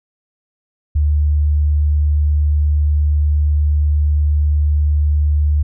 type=tone; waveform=sine; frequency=74.3 Hz; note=D2; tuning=21 cents sharp; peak=-11 dBFS; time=0.95-5.63 s; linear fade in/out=10 ms; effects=none